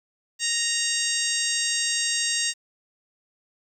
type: harmonic tone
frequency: 932.3 Hz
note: A#5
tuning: in tune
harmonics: 2 / 3 / 4 / 5 / 6 / 7 / 8 / 9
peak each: -31 / -31 / -31 / -31 / -31 / -31 / -31 / -31 dBFS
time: 0.39-2.54 s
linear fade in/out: 50 ms
effects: 9-bit